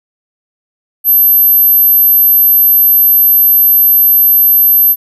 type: tone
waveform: sine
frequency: 12380 Hz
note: G9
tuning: 23 cents flat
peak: -4 dBFS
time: 1.04-4.96 s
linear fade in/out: 50 ms
effects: none